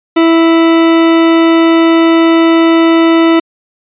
40% pulse tone, 329.6 Hz, E4, in tune, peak -4 dBFS, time 0.16-3.4 s, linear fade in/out 10 ms, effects resampled to 8000 Hz

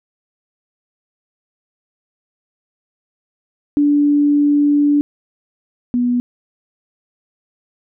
sine tone pair in turn, 290.7 / 244.4 Hz, D4 / B3, -18 / -18 cents, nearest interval minor third, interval 300 cents, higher first, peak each -10 / -13 dBFS, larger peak first, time 3.77-5.01 / 5.94-6.2 s, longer first, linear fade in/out 0 ms, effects none

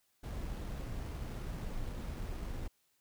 brown noise with sample-and-hold, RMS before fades -40 dBFS, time 0.23-2.68 s, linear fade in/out 10 ms, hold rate 7350 Hz, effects white hiss -75 dBFS RMS until 3 s

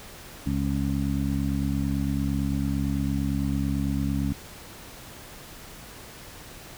harmonic tone, 68.9 Hz, C#2, 10 cents flat, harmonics 1 / 2 / 3 / 4, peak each -29 / -29 / -29 / -29 dBFS, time 0.46-4.33 s, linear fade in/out 5 ms, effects pink hiss -44 dBFS RMS until 6.77 s

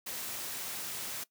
white noise, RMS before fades -39 dBFS, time 0.06-1.24 s, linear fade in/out 10 ms, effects noise-tail reverb RT60 0.1 s tail -19 dB re dry + high-pass 100 Hz 12 dB/octave

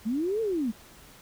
sine linear two-way sweep, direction up then down, 203.8 to 460 to 203.8 Hz, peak -25 dBFS, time 0.05-0.72 s, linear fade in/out 20 ms, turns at 0.41 s, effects pink hiss -52 dBFS RMS until 1.21 s

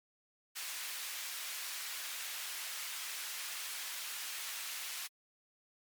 pink high-pass noise, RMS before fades -42 dBFS, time 0.55-5.08 s, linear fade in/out 20 ms, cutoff 1800 Hz, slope 12 dB/octave, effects MP3 96 kbps

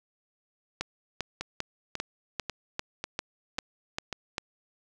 two click trains, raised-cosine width 0.2 ms, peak -13 / -16 dBFS, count 10 / 6, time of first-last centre 0.81-4.381 / 1.41-4.127 s, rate 2.52 / 1.84 Hz, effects none

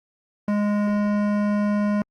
sine tone with hard clipping, 206.8 Hz, G#3, 7 cents flat, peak -21 dBFS, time 0.48-2.02 s, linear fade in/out 2 ms, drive 15 dB, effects Opus 24 kbps

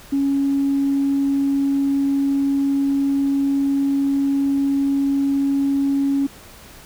sine tone, 277.2 Hz, C#4, in tune, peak -15 dBFS, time 0.12-6.27 s, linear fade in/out 10 ms, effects tanh soft clip ceiling -11 dBFS + pink hiss -43 dBFS RMS until 6.85 s

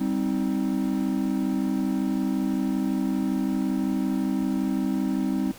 triangle chord, C minor, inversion second, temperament just, 196.22 / 261.6 / 314 Hz, G3 / C4 / Eb4, +2 / 0 / +16 cents, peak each -25 / -24 / -27 dBFS, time 0-5.52 s, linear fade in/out 10 ms, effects pink hiss -46 dBFS RMS until 5.58 s

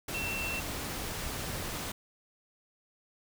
sine tone in noise, 2697 Hz, E7, 39 cents sharp, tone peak -34 dBFS, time 0.14-0.6 s, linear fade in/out 5 ms, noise pink, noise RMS -37 dBFS, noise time 0.08-1.92 s, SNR 0 dB, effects none

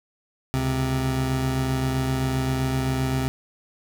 25% pulse tone pair together, 69.4 / 131.11 Hz, C#2 / C3, +3 / +4 cents, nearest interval major seventh, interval 1101 cents, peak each -26 / -19 dBFS, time 0.54-3.28 s, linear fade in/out 0 ms, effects none

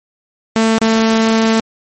sawtooth tone with dropouts, 223.4 Hz, A3, 27 cents sharp, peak -6 dBFS, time 0.56-1.6 s, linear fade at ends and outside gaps 0 ms, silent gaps 0.782-0.815 s, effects MP3 32 kbps

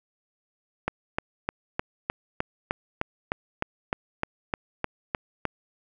click train, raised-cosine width 0.5 ms, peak -10 dBFS, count 16, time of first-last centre 0.88-5.453 s, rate 3.28 Hz, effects none

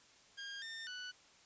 20% pulse tone with pitch steps, 1615 / 1810 / 1485 Hz, G#6 / A6 / F#6, -49 / +48 / +6 cents, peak -39 dBFS, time 0.37-1.12 s, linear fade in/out 20 ms, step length 250 ms, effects white hiss -64 dBFS RMS until 1.45 s + resampled to 16000 Hz

